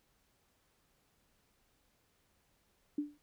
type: tone with exponential decay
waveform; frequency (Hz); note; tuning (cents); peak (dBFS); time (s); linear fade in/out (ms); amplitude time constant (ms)
sine; 293.7; D4; 0; -29; 2.98-3.18; 5; 43
effects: pink hiss -74 dBFS RMS until 3.22 s

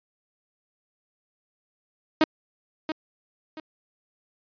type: tone with echo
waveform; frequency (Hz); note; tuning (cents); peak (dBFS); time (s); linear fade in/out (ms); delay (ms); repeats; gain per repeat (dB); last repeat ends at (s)
sawtooth; 313.5; D#4; +13; -12; 2.21-2.24; 2; 680; 2; -10; 3.6
effects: resampled to 11025 Hz

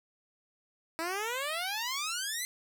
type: exponential sweep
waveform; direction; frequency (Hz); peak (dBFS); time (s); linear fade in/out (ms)
10% pulse; up; 318.6 to 2075; -24; 0.99-2.45; 0
effects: none

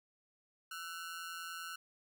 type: ring-modulated tone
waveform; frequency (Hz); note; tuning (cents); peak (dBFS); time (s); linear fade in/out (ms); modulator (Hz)
sawtooth; 1414; F6; +21; -36; 0.71-1.76; 5; 85
effects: none

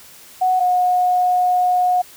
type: tone pair in turn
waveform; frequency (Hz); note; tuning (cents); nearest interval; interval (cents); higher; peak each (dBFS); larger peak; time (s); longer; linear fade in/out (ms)
sine; 740 / 724.8; F#5 / F#5; 0 / -36; unison; 36; first; -13; neither; 0.41-0.6 / 0.6-2.02; second; 10
effects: white hiss -43 dBFS RMS until 2.16 s

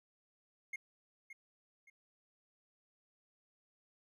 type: tone with echo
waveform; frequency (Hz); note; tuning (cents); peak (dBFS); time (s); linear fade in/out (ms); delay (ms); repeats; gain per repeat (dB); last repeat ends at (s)
triangle; 2144; C7; +42; -37; 0.73-0.76; 5; 570; 2; -10; 1.9
effects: none

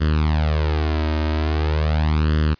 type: tone with flanger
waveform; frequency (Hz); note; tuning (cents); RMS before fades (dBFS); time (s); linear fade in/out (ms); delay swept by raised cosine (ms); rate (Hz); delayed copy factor
sawtooth; 76.9; D#2; -20; -19; 0-2.55; 20; 0.63 to 3.23; 0.42; +0.8
effects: white hiss -56 dBFS RMS until 2.59 s + resampled to 11025 Hz

